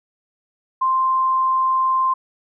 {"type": "tone", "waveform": "sine", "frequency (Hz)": 1046.5, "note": "C6", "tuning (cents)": 0, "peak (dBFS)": -15, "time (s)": [0.81, 2.14], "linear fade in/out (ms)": 10, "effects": []}